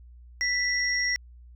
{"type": "tone pair together", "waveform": "sine", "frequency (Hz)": [1975.5, 5588], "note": ["B6", "F8"], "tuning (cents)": [0, 0], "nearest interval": "octave + tritone", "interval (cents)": 1800, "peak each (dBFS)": [-25, -28], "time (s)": [0.41, 1.16], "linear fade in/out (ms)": 0, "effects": ["added 60 Hz sine -46 dBFS peak until 1.55 s"]}